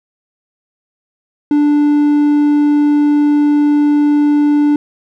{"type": "tone", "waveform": "triangle", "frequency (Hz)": 293.7, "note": "D4", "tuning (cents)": 0, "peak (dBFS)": -6, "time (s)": [1.51, 4.76], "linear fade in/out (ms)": 2, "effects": []}